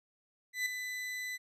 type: tone with ADSR envelope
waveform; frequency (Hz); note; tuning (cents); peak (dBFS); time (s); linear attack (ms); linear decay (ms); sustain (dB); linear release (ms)
40% pulse; 2000; B6; +21; -28; 0.53-1.38; 130; 5; -8; 28
effects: resampled to 32000 Hz